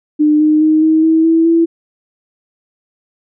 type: tone with pitch steps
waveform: sine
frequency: 301.5 / 306.4 / 311.4 / 316.5 / 321.6 / 326.9 / 332.2 Hz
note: D4 / D#4 / D#4 / D#4 / E4 / E4 / E4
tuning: +46 / -27 / +2 / +30 / -43 / -14 / +13 cents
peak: -7 dBFS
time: 0.19-1.66 s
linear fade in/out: 20 ms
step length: 210 ms
effects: none